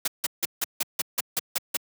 white noise bursts, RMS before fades -25 dBFS, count 10, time 0.05-1.77 s, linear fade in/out 5 ms, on 28 ms, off 160 ms, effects high-pass 150 Hz 12 dB/octave

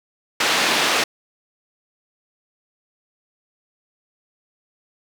white band-pass noise, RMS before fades -19 dBFS, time 0.4-1.04 s, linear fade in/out 5 ms, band 260 to 3600 Hz, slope 12 dB/octave, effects none

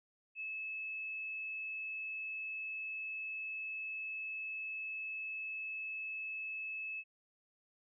sine tone, 2600 Hz, E7, 24 cents flat, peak -39 dBFS, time 0.35-7.04 s, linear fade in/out 50 ms, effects none

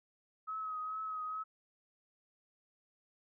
sine tone with vibrato, 1274 Hz, D#6, 41 cents sharp, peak -37 dBFS, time 0.47-1.44 s, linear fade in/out 20 ms, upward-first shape triangle, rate 2.3 Hz, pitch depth 35 cents each way, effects none

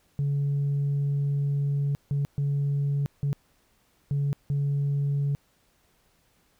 sine tone bursts at uneven times, 141.7 Hz, C#3, 38 cents sharp, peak -21 dBFS, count 6, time 0.19-1.95 / 2.11-2.25 / 2.38-3.06 / 3.23-3.33 / 4.11-4.33 / 4.5-5.35 s, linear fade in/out 0 ms, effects tanh soft clip ceiling -21 dBFS + pink hiss -66 dBFS RMS until 6.59 s

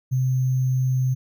sine tone with sample-and-hold, 128.8 Hz, C3, 27 cents flat, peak -18 dBFS, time 0.11-1.15 s, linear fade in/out 20 ms, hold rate 6300 Hz, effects none

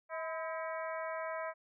harmonic tone with a mistuned harmonic, 321.2 Hz, E4, 45 cents flat, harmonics 2 / 3 / 4 / 5 / 6 / 7, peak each -39 / -43 / -45 / -47 / -49 / -50 dBFS, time 0.09-1.54 s, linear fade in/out 50 ms, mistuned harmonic 3, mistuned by +78 cents, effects none

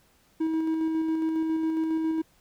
triangle tone with tremolo, 320.3 Hz, E4, 50 cents flat, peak -21 dBFS, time 0.4-2.22 s, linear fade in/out 10 ms, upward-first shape square, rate 7.3 Hz, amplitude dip 25%, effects pink hiss -63 dBFS RMS until 2.4 s

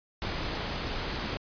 pink noise, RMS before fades -33 dBFS, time 0.22-1.37 s, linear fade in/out 0 ms, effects resampled to 11025 Hz

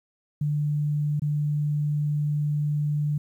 sine tone with dropouts, 148.1 Hz, D3, 15 cents sharp, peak -22 dBFS, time 0.41-3.18 s, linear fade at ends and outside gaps 5 ms, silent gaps 1.197-1.219 s, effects 10-bit

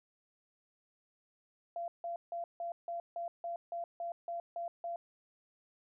sine tone bursts, 685 Hz, F5, 34 cents flat, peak -36 dBFS, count 12, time 1.76-4.96 s, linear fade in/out 2 ms, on 120 ms, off 160 ms, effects none

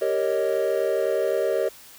triangle chord, Eb dominant seventh, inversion first, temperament equal with one note detuned, 392 / 463.7 / 554.4 / 622.3 Hz, G4 / Bb4 / Db5 / Eb5, 0 / -9 / 0 / 0 cents, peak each -24 dBFS, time 0.01-1.69 s, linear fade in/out 10 ms, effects tanh soft clip ceiling -10 dBFS + white hiss -47 dBFS RMS until 1.98 s

